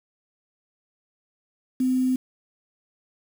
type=tone with quantisation; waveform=sine; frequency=256.5 Hz; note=C4; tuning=34 cents flat; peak=-19 dBFS; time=1.8-2.16 s; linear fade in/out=5 ms; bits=7; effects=none